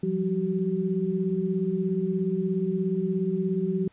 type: tone cluster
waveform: sine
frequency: 174.6 / 191.5 / 379.8 Hz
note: F3 / G3 / F#4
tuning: 0 / -40 / +45 cents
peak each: -28 dBFS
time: 0.03-3.88 s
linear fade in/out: 5 ms
effects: pink hiss -61 dBFS RMS until 3.92 s + resampled to 8000 Hz

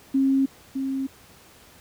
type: tone pair in turn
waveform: sine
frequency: 269.6 / 268.3 Hz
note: C#4 / C4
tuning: -48 / +44 cents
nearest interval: unison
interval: 8 cents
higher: first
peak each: -17 / -24 dBFS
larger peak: first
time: 0.14-0.46 / 0.75-1.07 s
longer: neither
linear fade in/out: 10 ms
effects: pink hiss -51 dBFS RMS until 1.8 s + high-pass 60 Hz 12 dB/octave

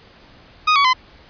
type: tone with pitch steps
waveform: sawtooth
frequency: 1244.5 / 1128.1 / 1022.6 Hz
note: D#6 / C#6 / C6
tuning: 0 / +30 / -40 cents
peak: -8 dBFS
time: 0.67-0.934 s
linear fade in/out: 10 ms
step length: 88 ms
effects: pink hiss -47 dBFS RMS until 1.29 s + resampled to 11025 Hz

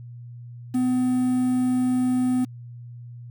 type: tone with quantisation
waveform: triangle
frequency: 252.4 Hz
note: B3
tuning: 38 cents sharp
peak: -17 dBFS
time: 0.74-2.45 s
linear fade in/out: 10 ms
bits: 7
effects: added 120 Hz sine -37 dBFS peak until 3.3 s

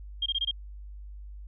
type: tone bursts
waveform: sine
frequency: 3216 Hz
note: G7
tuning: 44 cents sharp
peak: -25 dBFS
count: 5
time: 0.22-0.512 s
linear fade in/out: 5 ms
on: 40 ms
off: 23 ms
effects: added 50 Hz sine -40 dBFS peak until 1.47 s

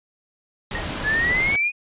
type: noise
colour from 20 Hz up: pink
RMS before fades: -28 dBFS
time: 0.71-1.56 s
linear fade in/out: 2 ms
type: tone with exponential decay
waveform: sine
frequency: 1867 Hz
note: A#6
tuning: 2 cents sharp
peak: -24 dBFS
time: 0.75-0.92 s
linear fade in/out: 2 ms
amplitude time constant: 35 ms
type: exponential sweep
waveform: sine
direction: up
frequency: 1679 to 2489 Hz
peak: -18 dBFS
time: 1.03-1.72 s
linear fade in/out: 50 ms
effects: resampled to 8000 Hz

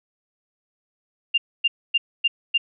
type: tone bursts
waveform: sine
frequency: 2792 Hz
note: F7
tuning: 1 cent flat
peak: -15 dBFS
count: 5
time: 1.34-2.58 s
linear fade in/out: 10 ms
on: 40 ms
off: 260 ms
effects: none

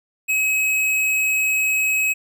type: tone with hard clipping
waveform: sine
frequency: 2555 Hz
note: D#7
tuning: 45 cents sharp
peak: -18 dBFS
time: 0.28-2.14 s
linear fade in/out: 20 ms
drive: 17 dB
effects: none

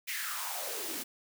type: noise with high-pass filter sweep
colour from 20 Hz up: white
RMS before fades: -37 dBFS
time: 0.07-1.04 s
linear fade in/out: 20 ms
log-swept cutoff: 2300 to 230 Hz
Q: 5.2
effects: none

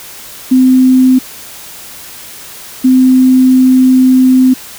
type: tone pair in turn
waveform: sine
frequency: 257.6 / 257.6 Hz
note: C4 / C4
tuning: -27 / -27 cents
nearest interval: unison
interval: 0 cents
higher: neither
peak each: -3 dBFS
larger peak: neither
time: 0.51-1.19 / 2.84-4.54 s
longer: second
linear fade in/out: 10 ms
effects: white hiss -30 dBFS RMS until 4.78 s

